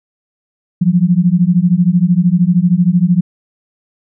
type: beating tone pair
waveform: sine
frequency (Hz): 170.5 / 183.5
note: F3 / F#3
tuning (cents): -41 / -14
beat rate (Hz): 13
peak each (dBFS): -11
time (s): 0.81-3.21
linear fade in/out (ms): 10
effects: none